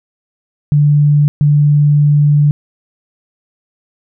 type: tone bursts at uneven times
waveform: sine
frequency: 146.83 Hz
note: D3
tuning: in tune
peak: -6 dBFS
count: 2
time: 0.72-1.28 / 1.41-2.51 s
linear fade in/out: 0 ms
effects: none